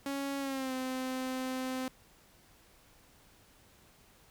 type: tone with pitch glide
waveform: sawtooth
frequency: 277.2 to 258.6 Hz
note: C#4 to C4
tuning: 0 to -20 cents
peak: -30 dBFS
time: 0.06-1.88 s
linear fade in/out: 2 ms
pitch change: -120 cents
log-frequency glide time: 0.39-0.73 s
effects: pink hiss -62 dBFS RMS until 4.3 s